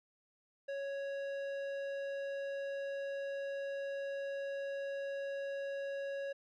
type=tone with low-pass filter; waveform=square; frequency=554.4 Hz; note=C#5; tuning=in tune; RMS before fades=-40 dBFS; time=0.68-6.33 s; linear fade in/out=10 ms; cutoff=2600 Hz; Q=0.61; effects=none